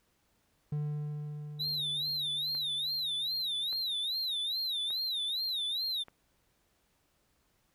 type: tone with exponential decay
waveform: triangle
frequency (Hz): 148.8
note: D3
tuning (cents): +23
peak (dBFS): -28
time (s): 0.72-3.94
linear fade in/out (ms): 5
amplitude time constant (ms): 700
type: tone with vibrato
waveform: triangle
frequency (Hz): 3829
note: A#7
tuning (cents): +46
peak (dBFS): -30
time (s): 1.59-6.04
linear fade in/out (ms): 20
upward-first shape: sine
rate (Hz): 2.4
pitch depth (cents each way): 170
type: click train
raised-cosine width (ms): 0.5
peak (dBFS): -35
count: 4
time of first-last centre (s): 2.55-6.084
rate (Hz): 0.849
effects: pink hiss -73 dBFS RMS until 7.74 s